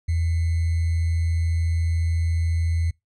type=tone with sample-and-hold; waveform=sine; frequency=83 Hz; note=E2; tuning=12 cents sharp; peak=-19 dBFS; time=0.08-2.91 s; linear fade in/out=10 ms; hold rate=2100 Hz; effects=noise-tail reverb RT60 0.2 s tail -26 dB re dry + resampled to 24000 Hz